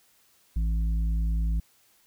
harmonic tone, 55 Hz, A1, in tune, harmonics 1 / 3 / 5, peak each -23 / -35 / -48 dBFS, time 0.56-1.6 s, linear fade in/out 5 ms, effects white hiss -63 dBFS RMS until 2.06 s

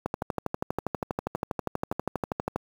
two click trains, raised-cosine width 1 ms, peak -23 / -13 dBFS, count 4 / 32, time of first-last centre 0.22-1.925 / 0.06-2.56 s, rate 1.76 / 12.4 Hz, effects high-pass 80 Hz 12 dB/octave + 7-bit

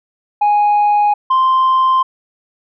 sine tone pair in turn, 829 / 1044.5 Hz, G#5 / C6, -3 / -3 cents, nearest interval major third, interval 400 cents, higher second, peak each -7 dBFS, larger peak neither, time 0.41-1.14 / 1.3-2.03 s, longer neither, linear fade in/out 10 ms, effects tanh soft clip ceiling -8 dBFS

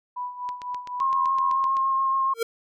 sine tone with tremolo, 987.8 Hz, B5, in tune, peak -27 dBFS, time 0.16-1.68 s, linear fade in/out 10 ms, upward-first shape sine, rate 4 Hz, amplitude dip 70%
click train, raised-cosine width 0.2 ms, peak -23 dBFS, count 11, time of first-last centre 0.49-1.769 s, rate 7.82 Hz
sine tone with vibrato, 1071 Hz, C6, 40 cents sharp, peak -20 dBFS, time 1-2.34 s, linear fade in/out 10 ms, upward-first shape sine, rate 7.1 Hz, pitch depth 11 cents each way
square tone with exponential growth, 458.8 Hz, A#4, 28 cents flat, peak -19 dBFS, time 2.34-2.43 s, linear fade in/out 5 ms, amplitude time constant 19 ms
effects none

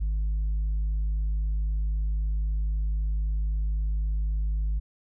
sine tone, 51.91 Hz, G#1, in tune, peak -21 dBFS, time 0-4.8 s, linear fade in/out 20 ms, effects tanh soft clip ceiling -23 dBFS

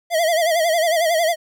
square tone with vibrato, 659.3 Hz, E5, in tune, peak -16 dBFS, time 0.1-1.36 s, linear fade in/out 50 ms, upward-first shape sine, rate 11 Hz, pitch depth 99 cents each way, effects none

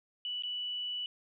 sine tone with dropouts, 2960 Hz, F#7, in tune, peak -34 dBFS, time 0.25-1.06 s, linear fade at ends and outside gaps 1 ms, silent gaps 0.423-0.435 s, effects none

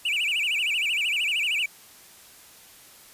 triangle tone with vibrato, 2602 Hz, E7, 23 cents flat, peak -21 dBFS, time 0.05-1.66 s, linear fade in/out 5 ms, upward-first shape sine, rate 13 Hz, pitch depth 230 cents each way, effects white hiss -50 dBFS RMS until 3.13 s + resampled to 32000 Hz

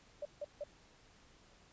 sine tone bursts, 587.3 Hz, D5, in tune, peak -38 dBFS, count 3, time 0.22-0.639 s, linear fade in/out 5 ms, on 33 ms, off 160 ms, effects pink hiss -64 dBFS RMS until 1.72 s + resampled to 16000 Hz

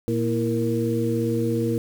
harmonic tone with a mistuned harmonic, 116.7 Hz, A#2, 2 cents sharp, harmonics 1 / 2 / 3 / 4, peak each -26 / -26 / -26 / -26 dBFS, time 0.08-1.78 s, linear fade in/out 0 ms, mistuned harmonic 3, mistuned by -98 cents, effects 7-bit

